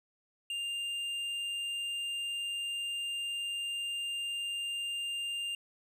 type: tone with hard clipping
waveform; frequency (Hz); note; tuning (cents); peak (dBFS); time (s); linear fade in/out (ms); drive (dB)
sine; 2799; F7; +3; -35; 0.5-5.55; 2; 6
effects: none